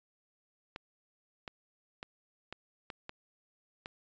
clicks, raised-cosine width 0.3 ms, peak -25 dBFS, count 7, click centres 0.761 / 1.478 / 2.029 / 2.526 / 2.902 / 3.094 / 3.859 s, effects resampled to 16000 Hz

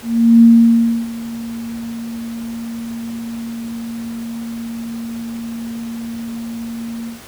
sine tone with ADSR envelope, 231.1 Hz, A#3, 15 cents flat, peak -3 dBFS, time 0.02-7.21 s, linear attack 400 ms, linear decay 650 ms, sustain -20 dB, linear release 140 ms, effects pink hiss -38 dBFS RMS until 7.27 s + high-pass 60 Hz 12 dB/octave

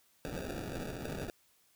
violet noise with sample-and-hold, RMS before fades -40 dBFS, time 0.25-1.3 s, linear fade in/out 0 ms, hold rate 1050 Hz, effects white hiss -69 dBFS RMS until 1.75 s

